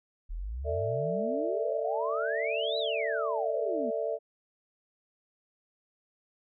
sine exponential two-way sweep, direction up then down, 36.71 to 4022 to 217.9 Hz, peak -33 dBFS, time 0.29-3.91 s, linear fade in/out 20 ms, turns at 2.78 s
sine chord, A suspended fourth, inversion none, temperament equal with one note detuned, 448.5 / 587.3 / 659.3 Hz, A4 / D5 / E5, +33 / 0 / 0 cents, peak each -33 dBFS, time 0.64-4.19 s, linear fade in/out 50 ms
effects none

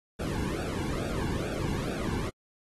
brown noise with flanger, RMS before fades -32 dBFS, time 0.19-2.3 s, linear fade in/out 10 ms, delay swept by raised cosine 0.97 to 1.62 ms, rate 2.3 Hz, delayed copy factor -0.95, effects AAC 32 kbps

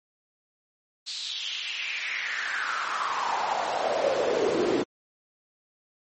brown noise with high-pass filter sweep, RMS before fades -28 dBFS, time 1.06-4.84 s, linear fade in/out 20 ms, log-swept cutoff 4300 to 330 Hz, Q 4.7, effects MP3 32 kbps

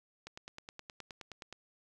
click train, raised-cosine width 0.2 ms, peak -28 dBFS, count 13, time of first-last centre 0.27-1.527 s, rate 9.55 Hz, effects none

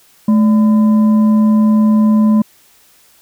sine tone with frequency modulation, 215.2 Hz, A3, 38 cents flat, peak -7 dBFS, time 0.28-2.42 s, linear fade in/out 5 ms, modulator 797 Hz, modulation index 0.22, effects white hiss -49 dBFS RMS until 3.21 s

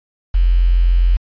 sine tone with quantisation, 43.65 Hz, F1, in tune, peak -9 dBFS, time 0.34-1.17 s, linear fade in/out 10 ms, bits 6, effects resampled to 11025 Hz

